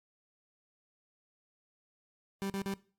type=tone bursts; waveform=30% pulse; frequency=196 Hz; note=G3; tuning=in tune; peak=-31 dBFS; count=3; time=2.42-2.738 s; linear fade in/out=0 ms; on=78 ms; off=42 ms; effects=noise-tail reverb RT60 0.4 s tail -20 dB re dry + AAC 64 kbps